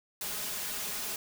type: noise with comb filter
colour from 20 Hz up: white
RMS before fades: -36 dBFS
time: 0.21-1.16 s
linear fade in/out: 2 ms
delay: 4.8 ms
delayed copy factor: +0.6
effects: none